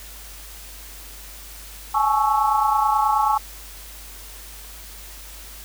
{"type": "chord", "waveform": "sine", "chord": "A major seventh", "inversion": "third", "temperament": "equal with one note detuned", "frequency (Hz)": [830.6, 859.9, 1108.7, 1318.5], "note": ["G#5", "A5", "C#6", "E6"], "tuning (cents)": [0, -40, 0, 0], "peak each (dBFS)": [-23, -20, -21, -26], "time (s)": [1.94, 3.38], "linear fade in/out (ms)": 10, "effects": ["added 50 Hz sine -41 dBFS peak until 5.64 s", "white hiss -41 dBFS RMS until 5.64 s"]}